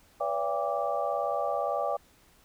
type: tone cluster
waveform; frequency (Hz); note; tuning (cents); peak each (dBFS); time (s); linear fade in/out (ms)
sine; 497.4 / 575 / 677 / 800 / 1168; B4 / D5 / E5 / G5 / D6; +12 / -37 / +46 / +35 / -10; -36 / -31 / -33 / -33 / -35; 0.2-1.97; 10
effects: pink hiss -61 dBFS RMS until 2.44 s